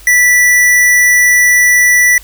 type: tone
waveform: square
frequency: 1966 Hz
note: B6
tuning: 8 cents flat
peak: -6 dBFS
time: 0.07-2.18 s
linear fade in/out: 2 ms
effects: added 50 Hz sine -36 dBFS peak until 2.23 s + white hiss -39 dBFS RMS until 2.23 s